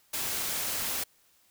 white noise, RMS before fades -32 dBFS, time 0.13-1.04 s, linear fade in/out 10 ms, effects white hiss -65 dBFS RMS until 1.5 s

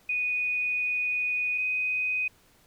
sine tone pair in turn, 2478 / 2502 Hz, D#7 / D#7, -8 / +9 cents, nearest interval unison, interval 17 cents, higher second, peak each -25 dBFS, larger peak neither, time 0.09-1.58 / 1.58-2.28 s, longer first, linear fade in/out 5 ms, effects pink hiss -61 dBFS RMS until 2.66 s

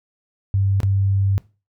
sine tone with dropouts, 98 Hz, G2, in tune, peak -15 dBFS, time 0.54-1.38 s, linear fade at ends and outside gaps 0 ms, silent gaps 0.803-0.832 s, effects noise-tail reverb RT60 0.3 s tail -20 dB re dry

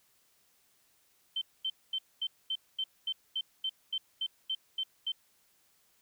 sine tone bursts, 3100 Hz, G7, 20 cents flat, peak -30 dBFS, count 14, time 1.36-5.12 s, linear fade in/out 5 ms, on 55 ms, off 230 ms, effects white hiss -69 dBFS RMS until 6.01 s

